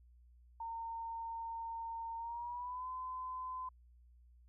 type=tone with pitch glide; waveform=sine; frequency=915 to 1021.1 Hz; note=A#5 to C6; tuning=-32 to -43 cents; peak=-40 dBFS; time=0.6-3.69 s; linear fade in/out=5 ms; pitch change=+189 cents; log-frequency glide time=2.17-2.88 s; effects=added 60 Hz sine -60 dBFS peak until 4.48 s

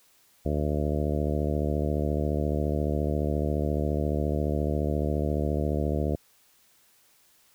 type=harmonic tone; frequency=74.4 Hz; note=D2; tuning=23 cents sharp; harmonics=1 / 2 / 3 / 4 / 5 / 6 / 7 / 8 / 9; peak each=-28 / -31 / -33 / -34 / -35 / -36 / -36 / -37 / -38 dBFS; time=0.45-6.16 s; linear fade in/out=10 ms; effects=white hiss -62 dBFS RMS until 7.54 s

